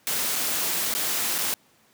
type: noise with dropouts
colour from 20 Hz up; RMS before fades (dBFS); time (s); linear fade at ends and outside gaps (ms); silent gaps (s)
white; -26; 0.07-1.54; 0; 0.356-0.36 / 0.939-0.95 / 1.381-1.386
effects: pink hiss -60 dBFS RMS until 1.93 s + high-pass 150 Hz 12 dB/octave